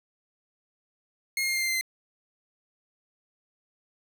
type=tone with pitch steps; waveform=sawtooth; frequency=2148 / 2134 / 2121 / 2107 / 2094 / 2081 / 2068 Hz; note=C7 / C7 / C7 / C7 / C7 / C7 / C7; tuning=+45 / +34 / +23 / +12 / +1 / -10 / -21 cents; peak=-22 dBFS; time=1.37-1.811 s; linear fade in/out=2 ms; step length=63 ms; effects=none